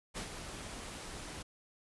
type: noise with ADSR envelope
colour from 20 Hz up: pink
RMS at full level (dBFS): -39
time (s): 0.14-1.43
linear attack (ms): 33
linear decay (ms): 94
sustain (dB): -6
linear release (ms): 13
effects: resampled to 24000 Hz